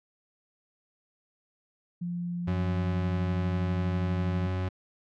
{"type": "tone with pitch glide", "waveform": "sine", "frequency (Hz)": [174.5, 172.7], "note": ["F3", "F3"], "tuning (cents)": [-1, -19], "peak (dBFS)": -30, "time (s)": [2.01, 4.47], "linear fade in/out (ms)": 10, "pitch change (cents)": -18, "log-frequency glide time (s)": [2.81, 3.1]}
{"type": "tone", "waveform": "40% pulse", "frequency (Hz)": 92.5, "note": "F#2", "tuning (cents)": 0, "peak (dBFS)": -27, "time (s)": [2.47, 4.69], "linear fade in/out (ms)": 10}
{"effects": ["low-pass 3000 Hz 12 dB/octave"]}